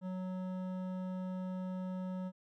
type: tone with hard clipping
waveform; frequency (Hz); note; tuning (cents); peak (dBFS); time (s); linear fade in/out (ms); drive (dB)
sine; 185; F#3; 0; -39; 0.01-2.32; 50; 12
effects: none